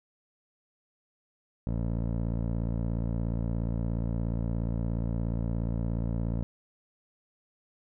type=tone with low-pass filter; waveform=15% pulse; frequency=57 Hz; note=A#1; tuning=38 cents flat; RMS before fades=-30 dBFS; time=1.67-6.43 s; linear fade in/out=0 ms; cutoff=510 Hz; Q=0.61; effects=none